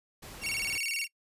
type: noise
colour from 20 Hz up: pink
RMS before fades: -46 dBFS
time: 0.22-0.78 s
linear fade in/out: 10 ms
type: tone with vibrato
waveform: sawtooth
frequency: 2481 Hz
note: D#7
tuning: 6 cents flat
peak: -27 dBFS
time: 0.41-1.08 s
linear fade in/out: 50 ms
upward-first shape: square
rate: 19 Hz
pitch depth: 180 cents each way
effects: noise-tail reverb RT60 0.1 s tail -24 dB re dry + resampled to 32000 Hz